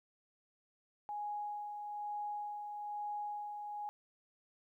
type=tone with tremolo; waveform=sine; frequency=830.6 Hz; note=G#5; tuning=in tune; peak=-37 dBFS; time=1.09-3.89 s; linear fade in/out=0 ms; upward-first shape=sine; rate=1.1 Hz; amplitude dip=40%; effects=13-bit